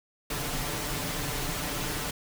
pink noise with comb filter, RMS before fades -32 dBFS, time 0.3-2.11 s, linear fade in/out 5 ms, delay 6.8 ms, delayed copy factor +0.6, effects none

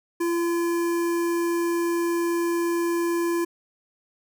square tone with notch filter, 341.1 Hz, F4, 41 cents flat, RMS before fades -24 dBFS, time 0.2-3.45 s, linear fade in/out 10 ms, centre 3600 Hz, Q 0.92, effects none

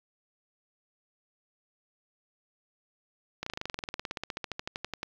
slowing click train, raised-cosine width 0.2 ms, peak -16 dBFS, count 28, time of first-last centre 3.43-5.031 s, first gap 34 ms, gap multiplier 1.04, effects low-pass 5000 Hz 12 dB/octave + 8-bit

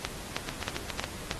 two click trains, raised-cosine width 0.2 ms, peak -13 / -11 dBFS, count 5 / 5, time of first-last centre 0.49-1.04 / 0.05-1.312 s, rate 7.27 / 3.17 Hz, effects pink hiss -42 dBFS RMS until 1.39 s + AAC 32 kbps

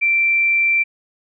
sine tone, 2349 Hz, D7, in tune, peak -13 dBFS, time 0.01-0.84 s, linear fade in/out 20 ms, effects none

